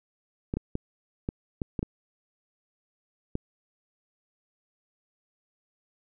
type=clicks; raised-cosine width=3 ms; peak=-16 dBFS; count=8; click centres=0.539 / 0.57 / 0.754 / 1.289 / 1.618 / 1.792 / 1.829 / 3.354 s; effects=none